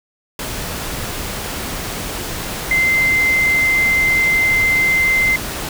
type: tone in noise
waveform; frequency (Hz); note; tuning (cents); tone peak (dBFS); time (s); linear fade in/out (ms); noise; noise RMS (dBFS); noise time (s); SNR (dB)
sine; 2078; C7; -12; -12; 2.71-5.36; 2; pink; -25; 0.39-5.69; +10
effects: none